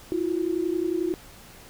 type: tone pair together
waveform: sine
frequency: 329.6 / 360.8 Hz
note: E4 / F#4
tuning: 0 / -44 cents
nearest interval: major second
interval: 156 cents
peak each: -26 dBFS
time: 0.12-1.14 s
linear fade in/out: 0 ms
effects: pink hiss -48 dBFS RMS until 1.69 s